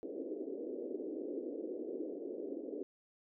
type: band-pass noise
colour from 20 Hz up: pink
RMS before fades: -42 dBFS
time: 0.03-2.83 s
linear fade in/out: 0 ms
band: 280 to 500 Hz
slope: 48 dB/octave
effects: none